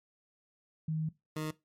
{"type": "tone pair in turn", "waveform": ["sine", "20% pulse"], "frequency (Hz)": [157.5, 155.15], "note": ["D#3", "D#3"], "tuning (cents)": [21, -5], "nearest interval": "unison", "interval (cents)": 26, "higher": "first", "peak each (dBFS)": [-30, -29], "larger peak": "second", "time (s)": [[0.88, 1.09], [1.36, 1.51]], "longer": "first", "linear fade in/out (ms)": 5, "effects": ["noise-tail reverb RT60 0.2 s tail -18 dB re dry", "MP3 64 kbps"]}